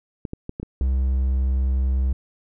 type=clicks; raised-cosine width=3 ms; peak=-17 dBFS; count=6; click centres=0.252 / 0.334 / 0.494 / 0.599 / 0.63 / 0.812 s
type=tone; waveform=triangle; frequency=65.3 Hz; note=C2; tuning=3 cents flat; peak=-16 dBFS; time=0.81-2.13 s; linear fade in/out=5 ms
effects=none